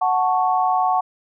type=chord; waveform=sine; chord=F# minor; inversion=none; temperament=equal; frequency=740 / 880 / 1108.7 Hz; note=F#5 / A5 / C#6; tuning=0 / 0 / 0 cents; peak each=-18 / -22 / -22 dBFS; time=0.01-1.01 s; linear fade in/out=10 ms; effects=none